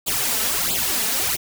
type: noise with flanger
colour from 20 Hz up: white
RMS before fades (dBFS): -22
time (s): 0.06-1.37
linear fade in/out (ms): 20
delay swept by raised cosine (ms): 0.25 to 4.65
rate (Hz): 1.5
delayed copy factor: +1
effects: none